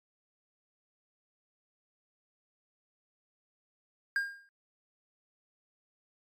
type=tone with exponential decay; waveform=triangle; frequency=1611 Hz; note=G6; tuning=47 cents sharp; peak=-23 dBFS; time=4.16-4.49 s; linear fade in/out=1 ms; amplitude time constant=71 ms; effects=AAC 48 kbps